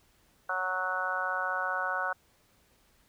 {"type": "harmonic tone", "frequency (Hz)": 184.9, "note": "F#3", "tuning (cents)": -1, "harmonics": [3, 4, 5, 6, 7, 8], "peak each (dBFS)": [-39, -37, -39, -37, -36, -32], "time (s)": [0.49, 2.13], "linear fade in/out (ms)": 5, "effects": ["pink hiss -66 dBFS RMS until 3.08 s"]}